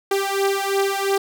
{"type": "beating tone pair", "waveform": "sawtooth", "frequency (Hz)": [392, 394.9], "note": ["G4", "G4"], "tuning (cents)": [0, 13], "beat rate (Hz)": 2.9, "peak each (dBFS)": -18, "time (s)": [0.11, 1.18], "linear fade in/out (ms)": 5, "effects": []}